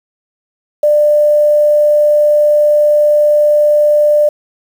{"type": "tone with quantisation", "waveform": "sine", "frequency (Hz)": 595, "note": "D5", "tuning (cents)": 22, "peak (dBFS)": -6, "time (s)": [0.83, 4.29], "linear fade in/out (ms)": 5, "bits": 6, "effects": []}